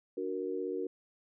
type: chord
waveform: sine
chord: D augmented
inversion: none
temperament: equal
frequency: 293.7 / 370 / 466.2 Hz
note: D4 / F#4 / A#4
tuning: 0 / 0 / 0 cents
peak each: -40 / -36 / -37 dBFS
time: 0.17-0.87 s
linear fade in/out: 5 ms
effects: none